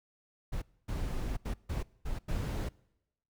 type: noise bursts at uneven times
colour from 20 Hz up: brown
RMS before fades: -34 dBFS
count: 6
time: 0.52-0.62 / 0.88-1.37 / 1.45-1.54 / 1.69-1.83 / 2.05-2.19 / 2.28-2.69 s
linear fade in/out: 10 ms
effects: noise-tail reverb RT60 0.9 s tail -24 dB re dry